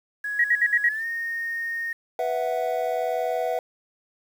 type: tone with pitch glide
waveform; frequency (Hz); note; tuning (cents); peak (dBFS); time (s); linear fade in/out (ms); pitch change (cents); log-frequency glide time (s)
sine; 1674 to 1846.7; G#6 to A#6; +13 to -17; -26; 0.24-1.93; 5; +170; 0.87-1.06
type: tone bursts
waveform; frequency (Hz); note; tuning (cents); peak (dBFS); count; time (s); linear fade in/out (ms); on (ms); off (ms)
sine; 1904; A#6; +36; -16; 5; 0.39-0.89; 5; 52; 60
type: chord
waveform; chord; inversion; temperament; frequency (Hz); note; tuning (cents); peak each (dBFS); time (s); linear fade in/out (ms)
triangle; B suspended fourth; none; equal; 493.9 / 659.3 / 740; B4 / E5 / F#5; 0 / 0 / 0; -26 / -25 / -26; 2.19-3.59; 2
effects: 8-bit